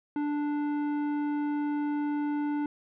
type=tone with tanh clipping; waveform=triangle; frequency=293.7 Hz; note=D4; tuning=in tune; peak=-29 dBFS; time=0.16-2.66 s; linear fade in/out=2 ms; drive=16 dB; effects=none